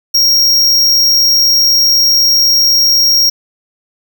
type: tone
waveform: square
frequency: 5588 Hz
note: F8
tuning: in tune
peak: -7 dBFS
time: 0.14-3.3 s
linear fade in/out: 10 ms
effects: none